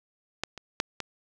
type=clicks; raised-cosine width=0.2 ms; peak=-11 / -23 / -7 / -15 dBFS; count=4; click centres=0.436 / 0.577 / 0.801 / 1.003 s; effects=none